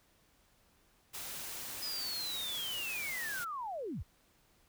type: noise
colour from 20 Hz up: white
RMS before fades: -43 dBFS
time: 1.13-3.45 s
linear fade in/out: 20 ms
type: linear sweep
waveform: sine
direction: down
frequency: 5050 to 36.71 Hz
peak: -37 dBFS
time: 1.82-4.03 s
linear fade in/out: 10 ms
effects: pink hiss -69 dBFS RMS until 4.68 s